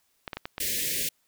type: clicks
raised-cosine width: 0.3 ms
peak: -17 dBFS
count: 5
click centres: 0.278 / 0.332 / 0.37 / 0.455 / 0.581 s
type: band-stop noise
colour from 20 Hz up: white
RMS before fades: -29 dBFS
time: 0.6-1.09 s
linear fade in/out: 5 ms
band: 560 to 1700 Hz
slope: 96 dB/octave
effects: white hiss -70 dBFS RMS until 1.27 s